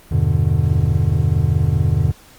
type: chord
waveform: triangle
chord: E minor seventh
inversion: none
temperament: just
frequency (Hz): 82.41 / 98.89 / 123.61 / 148.33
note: E2 / G2 / B2 / D3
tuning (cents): 0 / +16 / +2 / +18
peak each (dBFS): -17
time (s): 0.11-2.12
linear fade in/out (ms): 10
effects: pink hiss -46 dBFS RMS until 2.38 s + Opus 32 kbps